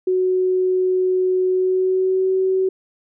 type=tone with pitch glide; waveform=sine; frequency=370 to 377.6 Hz; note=F#4 to F#4; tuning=0 to +35 cents; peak=-15 dBFS; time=0.07-2.69 s; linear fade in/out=5 ms; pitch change=+35 cents; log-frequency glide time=1.48-2.31 s; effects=none